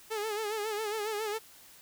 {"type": "tone with vibrato", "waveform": "sawtooth", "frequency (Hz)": 427.1, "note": "G#4", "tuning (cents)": 48, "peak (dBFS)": -28, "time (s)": [0.1, 1.39], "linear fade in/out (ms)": 20, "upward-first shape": "sine", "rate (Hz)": 7.3, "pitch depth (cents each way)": 77, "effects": ["white hiss -55 dBFS RMS until 1.81 s"]}